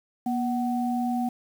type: tone pair together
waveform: sine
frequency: 240.2 / 750 Hz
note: B3 / F#5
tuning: -48 / +23 cents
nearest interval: octave + minor sixth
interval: 1971 cents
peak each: -25 / -29 dBFS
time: 0.26-1.29 s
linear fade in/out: 5 ms
effects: 8-bit